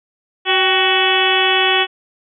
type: harmonic tone with a mistuned harmonic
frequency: 373.6 Hz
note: F#4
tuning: 17 cents sharp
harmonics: 1 / 2 / 3 / 4 / 5 / 6 / 7 / 8 / 9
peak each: -20 / -20 / -23 / -23 / -21 / -24 / -20 / -19 / -20 dBFS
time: 0.45-1.87 s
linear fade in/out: 50 ms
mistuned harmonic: 2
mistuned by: +63 cents
effects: none